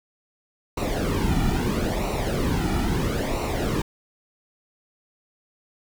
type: noise with flanger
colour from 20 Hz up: brown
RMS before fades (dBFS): -24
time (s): 0.77-3.82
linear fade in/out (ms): 5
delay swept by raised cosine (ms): 0.6 to 1.9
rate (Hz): 0.76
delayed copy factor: -0.7
effects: none